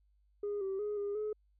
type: tone with pitch steps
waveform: sine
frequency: 410.5 / 386.2 / 417.3 / 406 / 425.6 Hz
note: G#4 / G4 / G#4 / G#4 / G#4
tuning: -20 / -26 / +8 / -39 / +42 cents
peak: -32 dBFS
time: 0.43-1.33 s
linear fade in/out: 5 ms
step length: 180 ms
effects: tanh soft clip ceiling -31 dBFS + added 50 Hz sine -67 dBFS peak until 1.59 s